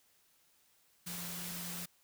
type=tone in noise; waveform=sine; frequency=174.61 Hz; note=F3; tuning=in tune; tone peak=-46 dBFS; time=1.06-1.86 s; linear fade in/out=10 ms; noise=white; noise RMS=-43 dBFS; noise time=1.06-1.86 s; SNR=-6 dB; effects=white hiss -70 dBFS RMS until 2.03 s